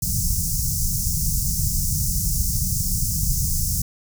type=band-stop noise; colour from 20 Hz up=pink; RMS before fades=-22 dBFS; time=0.02-3.82 s; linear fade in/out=5 ms; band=180 to 5400 Hz; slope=48 dB/octave; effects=none